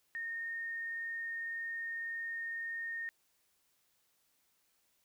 sine tone with frequency modulation, 1839 Hz, A#6, 24 cents flat, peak -37 dBFS, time 0.15-3.09 s, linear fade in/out 0 ms, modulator 21.8 Hz, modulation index 0.34, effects white hiss -75 dBFS RMS until 5.04 s

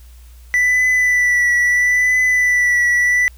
triangle tone with vibrato, 1975.5 Hz, B6, in tune, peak -10 dBFS, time 0.54-3.28 s, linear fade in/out 0 ms, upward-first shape triangle, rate 0.75 Hz, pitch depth 30 cents each way, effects added 60 Hz sine -38 dBFS peak until 3.37 s + white hiss -52 dBFS RMS until 3.37 s

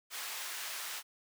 pink high-pass noise, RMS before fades -41 dBFS, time 0.1-1.03 s, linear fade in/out 50 ms, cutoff 1300 Hz, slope 12 dB/octave, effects none

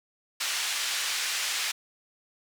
pink band-pass noise, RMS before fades -30 dBFS, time 0.4-1.72 s, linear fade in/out 10 ms, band 2000 to 8000 Hz, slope 12 dB/octave, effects none

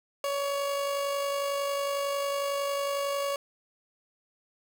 30% pulse tone with amplitude modulation, 562 Hz, C#5, 24 cents sharp, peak -24 dBFS, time 0.24-3.36 s, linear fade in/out 2 ms, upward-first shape sine, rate 51 Hz, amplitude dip 30%, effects none

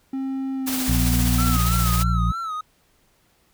triangle tone with pitch glide, 267.2 to 247.9 Hz, C4 to B3, +36 to +7 cents, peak -22 dBFS, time 0.13-1.57 s, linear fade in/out 5 ms, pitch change -129 cents, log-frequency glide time 0.54-1.15 s
white noise with tremolo, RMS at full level -26 dBFS, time 0.66-2.04 s, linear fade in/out 20 ms, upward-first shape sine, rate 15 Hz, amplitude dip 30%
harmonic tone, 58.27 Hz, A#1, in tune, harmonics 1 / 2 / 3, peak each -20 / -23 / -25 dBFS, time 0.88-2.32 s, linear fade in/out 5 ms
triangle tone with vibrato, 1299 Hz, E6, 26 cents flat, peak -24 dBFS, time 1.38-2.61 s, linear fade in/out 5 ms, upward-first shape sine, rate 3.2 Hz, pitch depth 81 cents each way
effects pink hiss -62 dBFS RMS until 3.53 s

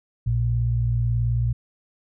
sine tone pair together, 58 / 116.54 Hz, A#1 / A#2, -8 / 0 cents, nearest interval octave, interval 1208 cents, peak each -25 / -20 dBFS, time 0.26-1.53 s, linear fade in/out 10 ms, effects none

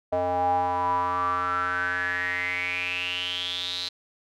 square tone with band-pass filter sweep, 89.6 Hz, F2, 45 cents sharp, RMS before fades -27 dBFS, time 0.12-3.89 s, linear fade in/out 10 ms, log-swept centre 670 to 4100 Hz, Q 9, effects none

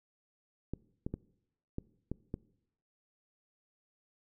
clicks, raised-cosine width 3 ms, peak -23 dBFS, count 6, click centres 0.736 / 1.065 / 1.14 / 1.784 / 2.116 / 2.341 s, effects noise-tail reverb RT60 0.8 s tail -22 dB re dry

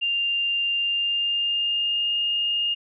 sine tone with pitch glide, 2794 to 2833 Hz, F7 to F7, 0 to +24 cents, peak -21 dBFS, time 0.01-2.75 s, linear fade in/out 20 ms, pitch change +24 cents, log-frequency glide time 0.75-2.17 s, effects none

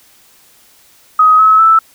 sine tone with pitch steps, 1260 / 1288.7 / 1318.1 Hz, D#6 / E6 / E6, +21 / -40 / -1 cents, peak -4 dBFS, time 1.19-1.79 s, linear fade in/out 5 ms, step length 200 ms, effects white hiss -47 dBFS RMS until 1.94 s

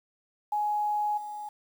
sine tone with level steps, 837 Hz, G#5, 13 cents sharp, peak -25 / -35 dBFS, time 0.52-1.49 s, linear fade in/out 5 ms, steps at 1.17 s, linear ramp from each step 10 ms, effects 9-bit

